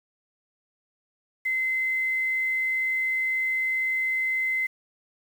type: tone with quantisation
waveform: sine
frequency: 2059 Hz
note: C7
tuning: 28 cents flat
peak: -23 dBFS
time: 1.45-4.67 s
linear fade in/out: 10 ms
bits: 8
effects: none